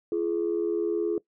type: tone pair together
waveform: sine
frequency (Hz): 341.5 / 420.9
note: F4 / G#4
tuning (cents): -39 / +23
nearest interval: major third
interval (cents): 362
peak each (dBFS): -26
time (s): 0.12-1.18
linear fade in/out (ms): 2
effects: noise-tail reverb RT60 0.1 s tail -21 dB re dry + tanh soft clip ceiling -18 dBFS